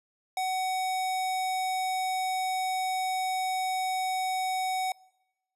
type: tone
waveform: square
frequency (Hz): 750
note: F#5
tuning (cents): +23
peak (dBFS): -28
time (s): 0.37-4.92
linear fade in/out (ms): 2
effects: noise-tail reverb RT60 0.9 s tail -24 dB re dry + resampled to 32000 Hz